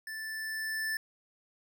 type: tone with level ramp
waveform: square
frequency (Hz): 1760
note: A6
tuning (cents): 0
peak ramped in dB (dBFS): -39 to -31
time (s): 0.07-0.97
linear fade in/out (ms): 2
effects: none